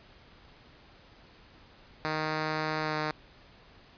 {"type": "tone with pitch glide", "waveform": "5% pulse", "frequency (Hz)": [155.56, 153.51], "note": ["D#3", "D#3"], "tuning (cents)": [0, -23], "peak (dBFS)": -18, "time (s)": [2.05, 3.11], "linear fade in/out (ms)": 0, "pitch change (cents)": -23, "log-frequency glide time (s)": [2.81, 2.97], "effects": ["pink hiss -56 dBFS RMS until 3.97 s", "resampled to 11025 Hz"]}